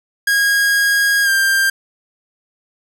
45% pulse tone with pitch glide, 1637 to 1587.6 Hz, G#6 to G6, -25 to +22 cents, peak -12 dBFS, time 0.27-1.7 s, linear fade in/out 5 ms, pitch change -53 cents, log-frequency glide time 1.24-1.29 s, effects none

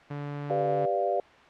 sawtooth tone, 144.6 Hz, D3, 27 cents flat, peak -29 dBFS, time 0.1-0.86 s, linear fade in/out 10 ms
sine chord, G dominant seventh, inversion none, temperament equal, 392 / 493.9 / 587.3 / 698.5 Hz, G4 / B4 / D5 / F5, 0 / 0 / 0 / 0 cents, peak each -31 / -32 / -29 / -28 dBFS, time 0.5-1.2 s, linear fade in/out 2 ms
effects white hiss -52 dBFS RMS until 1.49 s + low-pass 2000 Hz 12 dB/octave

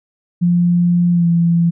sine tone with pitch glide, 174.61 to 169.54 Hz, F3 to E3, 0 to +49 cents, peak -10 dBFS, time 0.41-1.71 s, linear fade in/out 20 ms, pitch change -51 cents, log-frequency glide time 1.12-1.27 s, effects none

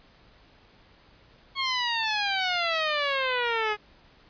10% pulse exponential sweep, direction down, 1100 to 415.3 Hz, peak -16 dBFS, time 1.55-3.77 s, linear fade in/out 50 ms, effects pink hiss -57 dBFS RMS until 4.29 s + resampled to 11025 Hz

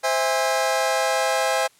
sawtooth chord, C augmented, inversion none, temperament just, 523.3 / 654.1 / 817.6 Hz, C5 / E5 / G#5, 0 / -14 / -27 cents, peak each -20 dBFS, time 0.03-1.68 s, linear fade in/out 20 ms, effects white hiss -57 dBFS RMS until 1.79 s + low-pass 11000 Hz 12 dB/octave

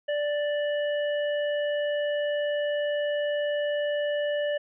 harmonic tone, 587 Hz, D5, 1 cent flat, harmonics 1 / 3 / 5, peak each -25 / -35 / -39 dBFS, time 0.08-4.58 s, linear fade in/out 10 ms, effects none

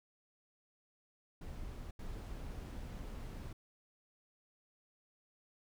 brown noise bursts at uneven times, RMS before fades -45 dBFS, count 2, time 1.41-1.91 / 1.99-3.53 s, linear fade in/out 5 ms, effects none

